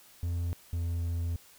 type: tone pair in turn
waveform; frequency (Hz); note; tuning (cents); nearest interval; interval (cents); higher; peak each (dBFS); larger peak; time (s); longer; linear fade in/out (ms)
triangle; 86 / 84.91; F2 / F2; -26 / -48; unison; 22; first; -27; neither; 0.23-0.53 / 0.73-1.36; second; 0
effects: white hiss -57 dBFS RMS until 1.58 s